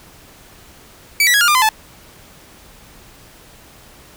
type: tone with pitch steps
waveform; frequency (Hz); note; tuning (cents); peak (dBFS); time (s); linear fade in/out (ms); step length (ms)
sawtooth; 2295 / 1952.3 / 1660.7 / 1412.7 / 1201.8 / 1022.3 / 869.6; D7 / B6 / G#6 / F6 / D6 / C6 / A5; -40 / -20 / -1 / +19 / +40 / -41 / -21; -7; 1.2-1.69; 2; 70
effects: pink hiss -44 dBFS RMS until 4.16 s